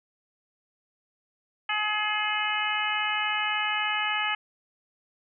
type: harmonic tone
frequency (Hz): 423.5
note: G#4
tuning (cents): +34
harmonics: 2 / 3 / 4 / 5 / 6 / 7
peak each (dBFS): -32 / -32 / -32 / -32 / -32 / -32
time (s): 1.69-4.35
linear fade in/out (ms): 5
effects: none